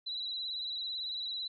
sine tone with vibrato, 3947 Hz, B7, 2 cents flat, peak -35 dBFS, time 0.06-1.48 s, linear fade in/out 10 ms, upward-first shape sine, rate 18 Hz, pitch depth 48 cents each way, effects none

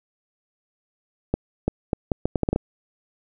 accelerating click train, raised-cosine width 2 ms, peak -7 dBFS, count 10, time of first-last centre 1.34-2.561 s, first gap 340 ms, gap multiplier 0.74, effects none

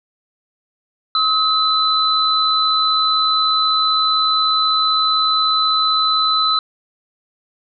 sine tone pair together, 1277 / 4012 Hz, D#6 / B7, +45 / +26 cents, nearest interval octave + minor sixth, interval 1981 cents, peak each -16 dBFS, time 1.15-6.59 s, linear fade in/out 2 ms, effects none

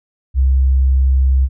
sine tone, 66 Hz, C2, 16 cents sharp, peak -9 dBFS, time 0.34-1.49 s, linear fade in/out 50 ms, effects none

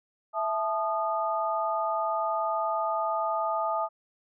sine tone cluster, 660 / 869 / 1228 Hz, E5 / A5 / D#6, +2 / -22 / -23 cents, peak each -30 dBFS, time 0.33-3.89 s, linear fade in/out 50 ms, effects none

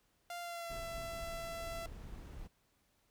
sawtooth tone with pitch glide, 696 to 670 Hz, F5 to E5, -6 to +28 cents, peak -38 dBFS, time 0.3-1.86 s, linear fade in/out 2 ms, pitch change -66 cents, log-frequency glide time 0.4-0.77 s
brown noise, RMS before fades -48 dBFS, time 0.69-2.48 s, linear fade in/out 20 ms
effects pink hiss -75 dBFS RMS until 3.1 s

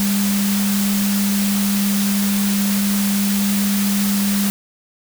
sine tone in noise, 200.5 Hz, G3, 39 cents sharp, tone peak -16 dBFS, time 0-4.5 s, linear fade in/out 0 ms, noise white, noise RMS -24 dBFS, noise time 0-4.5 s, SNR +5 dB, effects none

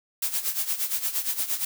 blue noise with tremolo, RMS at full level -25 dBFS, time 0.22-1.65 s, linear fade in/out 5 ms, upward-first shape sine, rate 8.6 Hz, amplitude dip 75%, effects none

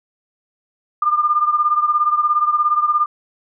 sine beating tone pair, 1200 / 1217 Hz, D6 / D#6, +37 / -39 cents, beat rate 17 Hz, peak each -15 / -19 dBFS, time 1.02-3.06 s, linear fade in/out 5 ms, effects none

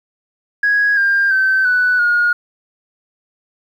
sine tone with pitch steps, 1659 / 1599.7 / 1542.5 / 1487.4 / 1434.3 Hz, G#6 / G6 / G6 / F#6 / F6, -2 / +35 / -28 / +9 / +46 cents, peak -10 dBFS, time 0.63-2.33 s, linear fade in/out 5 ms, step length 340 ms, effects tanh soft clip ceiling -7 dBFS + 8-bit

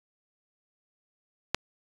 click, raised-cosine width 0.2 ms, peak -6 dBFS, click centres 1.546 s, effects resampled to 24000 Hz

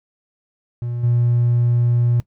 triangle tone with level steps, 120 Hz, B2, 49 cents flat, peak -20 / -11 dBFS, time 0.82-2.2 s, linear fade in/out 0 ms, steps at 1.03 s, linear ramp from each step 10 ms, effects noise-tail reverb RT60 0.1 s tail -19 dB re dry + tanh soft clip ceiling -8 dBFS

